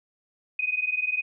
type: tone pair together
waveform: sine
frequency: 2489 / 2509 Hz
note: D#7 / D#7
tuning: 0 / +14 cents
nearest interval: unison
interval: 14 cents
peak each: -27 dBFS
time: 0.59-1.22 s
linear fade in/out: 5 ms
effects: none